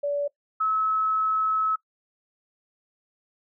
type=tone pair in turn; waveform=sine; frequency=575 / 1293.3 Hz; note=D5 / E6; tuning=-37 / -33 cents; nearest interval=octave + major second; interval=1404 cents; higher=second; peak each=-23 / -21 dBFS; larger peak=second; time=0.03-0.28 / 0.6-1.76 s; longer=second; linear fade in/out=10 ms; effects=noise-tail reverb RT60 0.1 s tail -20 dB re dry